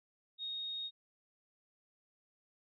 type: tone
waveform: sine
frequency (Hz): 3729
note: A#7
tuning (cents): 0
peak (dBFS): -38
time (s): 0.38-0.91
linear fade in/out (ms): 50
effects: none